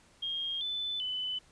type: tone with pitch steps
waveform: sine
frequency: 3234 / 3507 / 3009 Hz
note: G#7 / A7 / F#7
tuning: -47 / -6 / +28 cents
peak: -32 dBFS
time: 0.22-1.39 s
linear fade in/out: 10 ms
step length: 390 ms
effects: pink hiss -62 dBFS RMS until 1.51 s + resampled to 22050 Hz